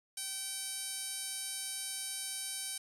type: tone with band-pass filter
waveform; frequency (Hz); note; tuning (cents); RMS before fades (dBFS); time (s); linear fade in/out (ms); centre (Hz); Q
10% pulse; 771; G5; -29; -40; 0.17-2.78; 5; 8300; 6.6
effects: 11-bit